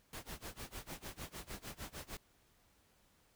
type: noise with tremolo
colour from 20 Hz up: pink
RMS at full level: -45 dBFS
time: 0.13-2.17 s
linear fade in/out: 2 ms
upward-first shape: sine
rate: 6.6 Hz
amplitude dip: 95%
effects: pink hiss -71 dBFS RMS until 3.35 s